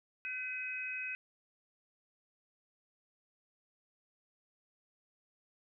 harmonic tone, 507 Hz, B4, 45 cents sharp, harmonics 3 / 4 / 5, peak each -44 / -48 / -38 dBFS, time 0.25-1.15 s, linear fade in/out 0 ms, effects none

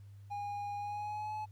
triangle tone with pitch glide, 817 to 855.6 Hz, G#5 to A5, -29 to -49 cents, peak -35 dBFS, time 0.3-1.46 s, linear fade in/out 20 ms, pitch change +80 cents, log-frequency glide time 0.77-1.34 s, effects added 100 Hz sine -50 dBFS peak until 1.51 s + pink hiss -73 dBFS RMS until 1.51 s

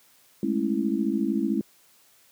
sine chord, A major seventh, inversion third, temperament just, 206.2 / 220 / 275 / 330 Hz, G#3 / A3 / C#4 / E4, -12 / 0 / -14 / +2 cents, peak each -28 dBFS, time 0.43-1.61 s, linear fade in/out 2 ms, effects white hiss -59 dBFS RMS until 2.31 s + high-pass 100 Hz 12 dB/octave

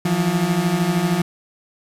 35% pulse beating tone pair, 164.81 / 177.81 Hz, E3 / F3, 0 / +31 cents, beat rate 13 Hz, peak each -20 / -17 dBFS, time 0.05-1.22 s, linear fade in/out 5 ms, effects resampled to 32000 Hz + 7-bit

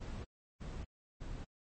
brown noise bursts, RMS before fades -43 dBFS, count 3, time 0-1.45 s, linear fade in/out 20 ms, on 250 ms, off 350 ms, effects MP3 32 kbps

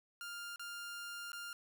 sawtooth tone with dropouts, 1400 Hz, F6, 4 cents sharp, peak -40 dBFS, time 0.21-1.53 s, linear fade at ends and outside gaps 1 ms, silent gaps 0.56-0.595 / 1.319-1.331 s, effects none

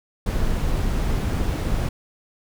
brown noise, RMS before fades -22 dBFS, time 0.26-1.89 s, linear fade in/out 5 ms, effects none

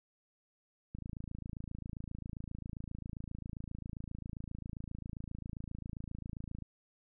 click train, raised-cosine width 5 ms, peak -30 dBFS, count 157, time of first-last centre 0.95-6.623 s, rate 27.5 Hz, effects none

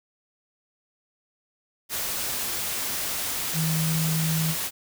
sine tone in noise, 160.1 Hz, D#3, 50 cents sharp, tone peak -23 dBFS, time 3.53-4.55 s, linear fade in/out 50 ms, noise white, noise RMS -29 dBFS, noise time 1.89-4.71 s, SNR +3 dB, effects none

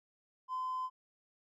sine tone with hard clipping, 1025 Hz, C6, 36 cents flat, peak -35 dBFS, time 0.48-0.9 s, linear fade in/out 50 ms, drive 1 dB, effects none

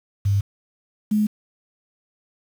sine tone pair in turn, 99.9 / 211.7 Hz, G2 / G#3, +33 / +33 cents, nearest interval octave + minor second, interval 1300 cents, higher second, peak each -16 dBFS, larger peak neither, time 0.25-0.41 / 1.11-1.27 s, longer neither, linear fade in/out 10 ms, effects 7-bit

